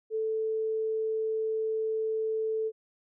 sine tone, 440 Hz, A4, in tune, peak -27 dBFS, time 0.1-2.72 s, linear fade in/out 50 ms, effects none

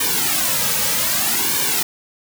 white noise with flanger, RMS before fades -19 dBFS, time 0-1.83 s, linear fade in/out 5 ms, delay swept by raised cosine 1.5 to 2.9 ms, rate 0.64 Hz, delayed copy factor -0.9, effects none

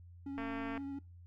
triangle tone with vibrato, 277.2 Hz, C#4, in tune, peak -37 dBFS, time 0.26-0.99 s, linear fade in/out 5 ms, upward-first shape triangle, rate 13 Hz, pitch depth 20 cents each way
click train, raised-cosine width 0.5 ms, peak -29 dBFS, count 91, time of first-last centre 0.38-0.776 s, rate 227 Hz
effects noise-tail reverb RT60 0.3 s tail -21 dB re dry + added 87 Hz sine -52 dBFS peak until 1.26 s

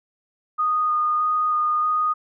sine tone with vibrato, 1232 Hz, D#6, 17 cents flat, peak -18 dBFS, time 0.58-2.14 s, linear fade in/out 20 ms, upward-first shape square, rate 1.6 Hz, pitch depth 9 cents each way, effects none

